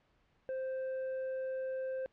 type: tone with tanh clipping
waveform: triangle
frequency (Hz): 523.3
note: C5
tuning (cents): 0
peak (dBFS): -36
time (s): 0.49-2.06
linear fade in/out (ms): 0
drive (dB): 9
effects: pink hiss -72 dBFS RMS until 2.12 s + low-pass 3000 Hz 12 dB/octave